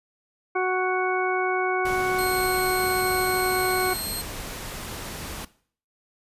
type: harmonic tone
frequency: 370 Hz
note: F#4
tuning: in tune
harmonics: 1 / 2 / 3 / 4 / 6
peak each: -24 / -27 / -29 / -30 / -32 dBFS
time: 0.55-3.94 s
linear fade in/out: 10 ms
type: noise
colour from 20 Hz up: pink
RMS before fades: -35 dBFS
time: 1.85-5.45 s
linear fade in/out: 5 ms
type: tone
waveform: 5% pulse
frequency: 4206 Hz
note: C8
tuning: 8 cents sharp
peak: -22 dBFS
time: 2.18-4.22 s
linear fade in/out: 10 ms
effects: noise-tail reverb RT60 0.5 s tail -18 dB re dry + resampled to 32000 Hz